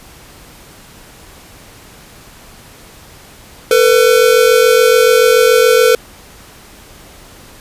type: tone pair together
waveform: square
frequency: 450 / 497 Hz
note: A4 / B4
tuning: +39 / +11 cents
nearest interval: major second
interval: 172 cents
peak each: -10 dBFS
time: 3.71-5.95 s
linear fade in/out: 2 ms
effects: pink hiss -39 dBFS RMS until 7.6 s + resampled to 32000 Hz